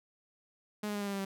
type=tone with pitch steps; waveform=sawtooth; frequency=209.8 / 207.2 / 204.5 / 202 / 199.4 / 196.88 / 194.4 Hz; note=G#3 / G#3 / G#3 / G#3 / G3 / G3 / G3; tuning=+18 / -4 / -26 / -48 / +30 / +8 / -14 cents; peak=-30 dBFS; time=0.83-1.25 s; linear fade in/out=5 ms; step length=60 ms; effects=none